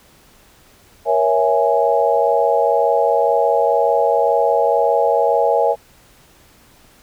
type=chord; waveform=sine; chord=A# half-diminished seventh; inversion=none; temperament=equal with one note detuned; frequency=472.4 / 554.4 / 659.3 / 830.6 Hz; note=A#4 / C#5 / E5 / G#5; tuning=+23 / 0 / 0 / 0 cents; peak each=-18 dBFS; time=1.05-5.76 s; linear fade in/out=50 ms; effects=pink hiss -50 dBFS RMS until 7.02 s